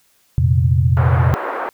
sine chord, F suspended fourth, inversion none, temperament just, 87.31 / 116.41 / 130.96 Hz, F2 / Bb2 / C3, 0 / -2 / +2 cents, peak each -15 / -17 / -15 dBFS, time 0.38-1.34 s, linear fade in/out 0 ms
white band-pass noise, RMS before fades -24 dBFS, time 0.97-1.69 s, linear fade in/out 0 ms, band 350 to 1400 Hz, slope 24 dB/octave
effects white hiss -58 dBFS RMS until 1.73 s

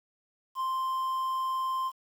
triangle tone with quantisation, 1046.5 Hz, C6, in tune, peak -26 dBFS, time 0.55-1.92 s, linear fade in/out 50 ms, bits 9, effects none

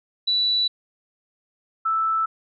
sine tone pair in turn, 3951 / 1318.5 Hz, B7 / E6, 0 / 0 cents, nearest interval octave + perfect fifth, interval 1900 cents, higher first, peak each -18 / -19 dBFS, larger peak first, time 0.27-0.68 / 1.85-2.26 s, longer neither, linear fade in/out 10 ms, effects none

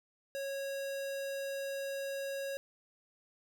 square tone, 550 Hz, C#5, 14 cents flat, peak -37 dBFS, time 0.35-2.57 s, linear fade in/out 0 ms, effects none

